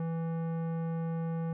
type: tone with tanh clipping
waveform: sine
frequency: 164.81 Hz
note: E3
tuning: in tune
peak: -33 dBFS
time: 0-1.53 s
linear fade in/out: 2 ms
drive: 15 dB
effects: none